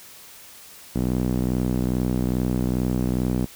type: tone with band-pass filter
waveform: sawtooth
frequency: 62.4 Hz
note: B1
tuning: 19 cents sharp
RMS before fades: -23 dBFS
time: 0.95-3.46 s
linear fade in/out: 10 ms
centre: 230 Hz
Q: 1.4
effects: white hiss -45 dBFS RMS until 3.55 s